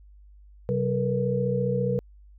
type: tone cluster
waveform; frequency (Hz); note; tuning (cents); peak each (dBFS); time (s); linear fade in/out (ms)
sine; 130.8 / 190.6 / 448.5 / 483.2; C3 / G3 / A4 / B4; 0 / -48 / +33 / -38; -27 / -29 / -33 / -26; 0.69-1.99; 0
effects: added 50 Hz sine -48 dBFS peak until 2.38 s